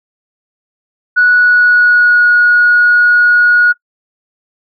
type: tone with pitch glide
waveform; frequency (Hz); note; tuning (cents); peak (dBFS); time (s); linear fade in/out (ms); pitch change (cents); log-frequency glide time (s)
sine; 1470 to 1449.8; F#6 to F#6; -12 to -36; -4; 1.16-3.73; 20; -24; 1.33-2.29
effects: noise-tail reverb RT60 0.1 s tail -22 dB re dry + tanh soft clip ceiling 0 dBFS